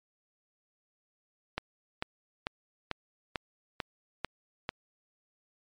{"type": "click train", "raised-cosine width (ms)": 0.3, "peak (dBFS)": -15, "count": 8, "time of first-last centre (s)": [1.58, 4.691], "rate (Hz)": 2.25, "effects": ["MP3 48 kbps"]}